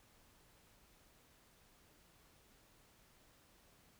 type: silence
effects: pink hiss -68 dBFS RMS until 3.99 s